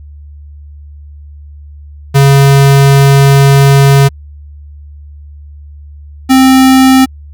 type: tone pair in turn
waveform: square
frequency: 138.59 / 262.6 Hz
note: C#3 / C4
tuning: 0 / +6 cents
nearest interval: major seventh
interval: 1106 cents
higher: second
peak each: -3 dBFS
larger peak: neither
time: 2.14-4.09 / 6.29-7.06 s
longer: first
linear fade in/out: 20 ms
effects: added 73 Hz sine -28 dBFS peak until 7.33 s